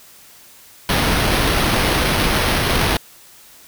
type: noise with sample-and-hold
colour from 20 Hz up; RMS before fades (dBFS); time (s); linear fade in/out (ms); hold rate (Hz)
pink; -17; 0.89-2.97; 2; 7350
effects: white hiss -45 dBFS RMS until 3.67 s